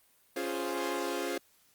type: chord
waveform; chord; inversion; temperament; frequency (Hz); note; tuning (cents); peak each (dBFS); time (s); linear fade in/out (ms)
sawtooth; Db major seventh; none; equal; 277.2 / 349.2 / 415.3 / 523.3; Db4 / F4 / Ab4 / C5; 0 / 0 / 0 / 0; -35 / -32 / -34 / -34; 0.36-1.38; 5
effects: white hiss -66 dBFS RMS until 1.74 s + Opus 32 kbps